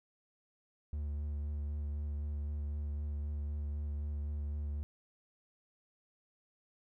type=tone with vibrato; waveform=triangle; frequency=73.42 Hz; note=D2; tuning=in tune; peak=-33 dBFS; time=0.93-4.83 s; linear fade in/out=0 ms; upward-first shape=sine; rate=3.9 Hz; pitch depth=18 cents each way; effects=none